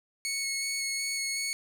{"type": "tone with vibrato", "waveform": "15% pulse", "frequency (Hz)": 2200, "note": "C#7", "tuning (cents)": -14, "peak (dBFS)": -23, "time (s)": [0.25, 1.53], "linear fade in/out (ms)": 0, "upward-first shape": "square", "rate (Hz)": 2.7, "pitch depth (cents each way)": 10, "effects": []}